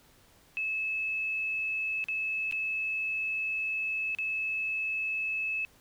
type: tone with dropouts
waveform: sine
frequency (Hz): 2600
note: E7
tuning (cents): -24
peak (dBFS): -29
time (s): 0.57-5.65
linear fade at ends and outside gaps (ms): 0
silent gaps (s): 2.041-2.085 / 2.512-2.524 / 4.149-4.186
effects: pink hiss -61 dBFS RMS until 5.8 s